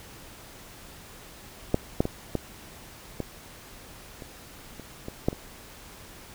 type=clicks; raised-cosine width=2 ms; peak=-7 / -7 / -15 / -12 / -16 / -26 / -27 / -21 / -8 / -22 dBFS; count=10; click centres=1.744 / 2.005 / 2.054 / 2.353 / 3.203 / 4.222 / 4.797 / 5.084 / 5.285 / 5.329 s; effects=pink hiss -47 dBFS RMS until 6.34 s